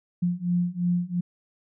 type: beating tone pair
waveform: sine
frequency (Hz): 174.61 / 177.51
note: F3 / F3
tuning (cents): 0 / +28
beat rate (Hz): 2.9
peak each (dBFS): -26 / -25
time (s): 0.22-1.21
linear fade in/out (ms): 10
effects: none